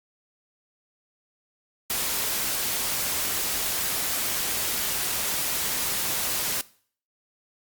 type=noise; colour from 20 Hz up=white; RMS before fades=-27 dBFS; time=1.9-6.61 s; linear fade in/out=0 ms; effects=noise-tail reverb RT60 0.5 s tail -20 dB re dry + Opus 48 kbps